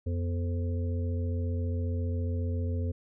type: harmonic tone with a mistuned harmonic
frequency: 87.31 Hz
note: F2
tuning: in tune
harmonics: 1 / 3 / 5 / 6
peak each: -28 / -38 / -42 / -44 dBFS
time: 0.06-2.92 s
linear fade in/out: 10 ms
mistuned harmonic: 3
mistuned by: -100 cents
effects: none